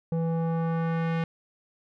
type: tone with low-pass filter sweep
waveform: square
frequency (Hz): 164.81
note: E3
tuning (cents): 0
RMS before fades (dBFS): -27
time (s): 0.12-1.24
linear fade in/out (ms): 2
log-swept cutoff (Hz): 540 to 2500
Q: 1.2
effects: none